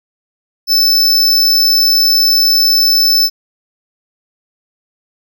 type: tone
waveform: square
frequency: 5274 Hz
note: E8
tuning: in tune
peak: -8 dBFS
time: 0.67-3.3 s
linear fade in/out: 50 ms
effects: none